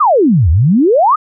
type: exponential two-way sweep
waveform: sine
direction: down then up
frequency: 1303 to 73.42 to 1303 Hz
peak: -6 dBFS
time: 0-1.16 s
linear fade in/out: 10 ms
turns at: 0.5 s
effects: none